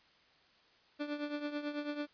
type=tone with tremolo; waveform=30% pulse; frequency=293.7 Hz; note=D4; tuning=in tune; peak=-31 dBFS; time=0.99-2.07 s; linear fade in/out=20 ms; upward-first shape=triangle; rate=9.1 Hz; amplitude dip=75%; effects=white hiss -66 dBFS RMS until 2.13 s + resampled to 11025 Hz